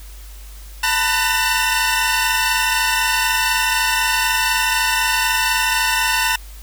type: tone cluster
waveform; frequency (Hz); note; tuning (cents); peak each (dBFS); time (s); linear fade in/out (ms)
sawtooth; 894 / 986 / 1491 / 1812 / 2701; A5 / B5 / F#6 / A#6 / E7; +27 / -3 / +13 / -50 / +42; -19; 0.83-6.36; 5
effects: added 50 Hz sine -34 dBFS peak until 6.62 s + white hiss -44 dBFS RMS until 6.62 s